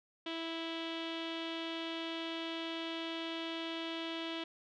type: tone with low-pass filter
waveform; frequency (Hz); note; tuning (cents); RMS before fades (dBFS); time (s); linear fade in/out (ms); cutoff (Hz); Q
sawtooth; 328.9; E4; -4; -40; 0.26-4.44; 5; 3300; 4.9
effects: none